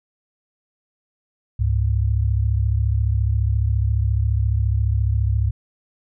sine tone pair together, 69.64 / 104.1 Hz, C#2 / G#2, +9 / +5 cents, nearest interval perfect fifth, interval 696 cents, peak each -19 dBFS, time 1.59-5.51 s, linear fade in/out 10 ms, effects none

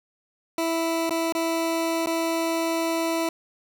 20% pulse tone with dropouts, 329.6 Hz, E4, in tune, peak -18 dBFS, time 0.58-3.29 s, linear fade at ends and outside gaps 2 ms, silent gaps 1.095-1.107 / 1.324-1.35 / 2.061-2.07 s, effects none

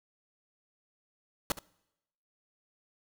pink noise with echo, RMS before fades -28 dBFS, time 1.5-1.52 s, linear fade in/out 2 ms, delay 70 ms, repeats 1, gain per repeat -14 dB, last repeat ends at 1.59 s, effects noise-tail reverb RT60 0.9 s tail -25 dB re dry

